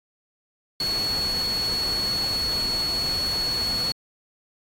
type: tone in noise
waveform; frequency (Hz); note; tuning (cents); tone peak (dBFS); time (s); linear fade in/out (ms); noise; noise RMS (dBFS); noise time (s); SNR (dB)
sine; 4378; C#8; -22; -23; 0.8-3.92; 2; pink; -34; 0.8-3.92; +8
effects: AAC 48 kbps